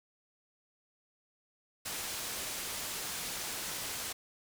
white low-pass noise, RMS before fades -39 dBFS, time 1.85-4.13 s, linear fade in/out 10 ms, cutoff 11000 Hz, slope 12 dB/octave, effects none

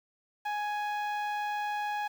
sawtooth tone with low-pass filter, 833 Hz, G#5, 5 cents sharp, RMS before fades -33 dBFS, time 0.45-2.08 s, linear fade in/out 10 ms, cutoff 2600 Hz, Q 0.61, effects 9-bit

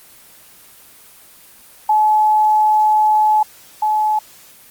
sine tone pair in turn, 856 / 856 Hz, A5 / A5, -48 / -48 cents, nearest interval unison, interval 0 cents, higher neither, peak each -10 / -13 dBFS, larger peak first, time 1.89-3.43 / 3.82-4.19 s, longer first, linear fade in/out 5 ms, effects white hiss -44 dBFS RMS until 4.7 s + Opus 24 kbps

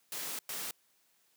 white noise bursts at uneven times, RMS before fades -39 dBFS, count 2, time 0.12-0.39 / 0.49-0.71 s, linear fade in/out 2 ms, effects white hiss -71 dBFS RMS until 1.36 s + high-pass 150 Hz 12 dB/octave

